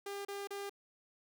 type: tone bursts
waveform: sawtooth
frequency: 400.7 Hz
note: G4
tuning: 38 cents sharp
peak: -36 dBFS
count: 3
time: 0.06-0.696 s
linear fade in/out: 5 ms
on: 190 ms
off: 33 ms
effects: 11-bit